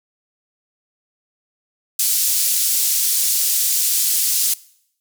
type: band-pass noise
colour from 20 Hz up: white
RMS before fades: -18 dBFS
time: 1.99-4.54 s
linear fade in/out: 5 ms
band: 5300 to 15000 Hz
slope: 12 dB/octave
effects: noise-tail reverb RT60 0.7 s tail -21 dB re dry